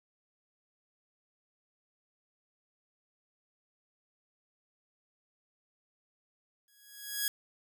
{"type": "tone with exponential growth", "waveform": "5% pulse", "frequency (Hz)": 1661.2, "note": "G#6", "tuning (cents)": 0, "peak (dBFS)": -16, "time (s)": [6.68, 7.28], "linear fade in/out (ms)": 1, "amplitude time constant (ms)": 130, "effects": []}